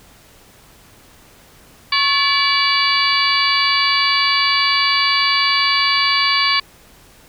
harmonic tone with a mistuned harmonic, 575 Hz, D5, 37 cents flat, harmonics 2 / 3 / 4 / 5 / 6 / 7 / 8, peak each -19 / -24 / -19 / -23 / -24 / -24 / -19 dBFS, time 1.92-6.6 s, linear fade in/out 5 ms, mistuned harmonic 2, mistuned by -77 cents, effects pink hiss -47 dBFS RMS until 7.28 s

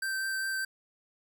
square tone with vibrato, 1559 Hz, G6, 10 cents flat, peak -31 dBFS, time 0.02-0.65 s, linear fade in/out 5 ms, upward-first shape triangle, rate 5 Hz, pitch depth 12 cents each way, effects none

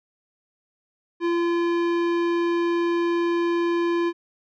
sine tone with tanh clipping, 342.2 Hz, F4, 35 cents flat, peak -22 dBFS, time 1.2-4.13 s, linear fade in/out 50 ms, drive 17 dB, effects none

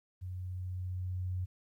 sine tone with level ramp, 91.5 Hz, F#2, 19 cents flat, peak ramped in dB -38 to -32 dBFS, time 0.21-1.46 s, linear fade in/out 20 ms, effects 12-bit

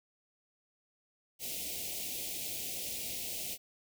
white band-stop noise, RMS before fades -39 dBFS, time 1.39-3.58 s, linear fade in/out 50 ms, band 740 to 2200 Hz, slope 48 dB/octave, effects none

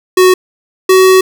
square tone pair in turn, 369.5 / 375.5 Hz, F#4 / F#4, -2 / +26 cents, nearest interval unison, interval 28 cents, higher second, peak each -4 dBFS, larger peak neither, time 0.17-0.34 / 0.89-1.21 s, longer second, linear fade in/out 5 ms, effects none

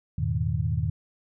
sine chord, E major seventh, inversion none, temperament equal with one note detuned, 82.41 / 103.83 / 120.37 / 155.56 Hz, E2 / G#2 / B2 / D#3, 0 / 0 / -44 / 0 cents, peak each -29 dBFS, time 0.18-0.9 s, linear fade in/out 5 ms, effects none

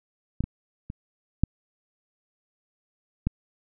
clicks, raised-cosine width 5 ms, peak -13 / -17 / -22 / -7 / -11 dBFS, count 5, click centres 0.406 / 0.44 / 0.901 / 1.436 / 3.27 s, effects none

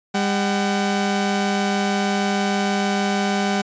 sawtooth tone pair together, 200.8 / 756.8 Hz, G3 / F#5, +42 / +39 cents, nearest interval octave + major seventh, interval 2297 cents, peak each -16 / -20 dBFS, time 0.14-3.62 s, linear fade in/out 10 ms, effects resampled to 16000 Hz

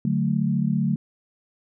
sine chord, D major, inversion none, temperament equal, 146.83 / 185 / 220 Hz, D3 / F#3 / A3, 0 / 0 / 0 cents, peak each -24 dBFS, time 0.05-0.96 s, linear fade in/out 2 ms, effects none

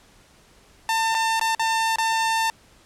sawtooth tone with dropouts, 898 Hz, A5, 35 cents sharp, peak -16 dBFS, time 0.89-2.5 s, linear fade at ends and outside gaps 1 ms, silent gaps 1.145-1.149 / 1.396-1.412 / 1.549-1.595 / 1.959-1.984 s, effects pink hiss -54 dBFS RMS until 2.85 s + low-pass 10000 Hz 12 dB/octave

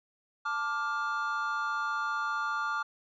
triangle chord, D minor, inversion second, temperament just, 881 / 1174.7 / 1409.6 Hz, A5 / D6 / F6, +2 / 0 / +16 cents, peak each -36 / -31 / -31 dBFS, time 0.45-2.83 s, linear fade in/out 10 ms, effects resampled to 16000 Hz

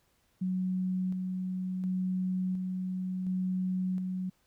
sine tone with tremolo, 185 Hz, F#3, in tune, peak -28 dBFS, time 0.41-4.3 s, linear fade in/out 10 ms, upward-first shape square, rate 0.7 Hz, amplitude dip 30%, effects pink hiss -71 dBFS RMS until 4.46 s

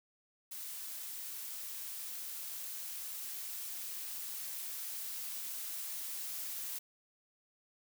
blue noise with level ramp, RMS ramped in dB -44 to -41 dBFS, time 0.51-6.79 s, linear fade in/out 10 ms, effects none

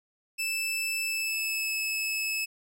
sawtooth tone with pitch glide, 2637 to 2599 Hz, E7 to E7, 0 to -25 cents, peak -25 dBFS, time 0.38-2.46 s, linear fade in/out 20 ms, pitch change -25 cents, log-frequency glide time 1.02-1.72 s, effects none

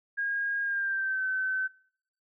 sine tone with pitch glide, 1629 to 1528.7 Hz, G#6 to G6, -34 to -44 cents, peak -27 dBFS, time 0.17-1.68 s, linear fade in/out 20 ms, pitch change -110 cents, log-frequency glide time 0.62-1.24 s, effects noise-tail reverb RT60 0.6 s tail -22 dB re dry

